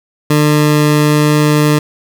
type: tone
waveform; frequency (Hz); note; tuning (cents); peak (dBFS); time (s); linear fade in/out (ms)
20% pulse; 149.9; D3; +36; -3; 0.3-1.79; 5
effects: none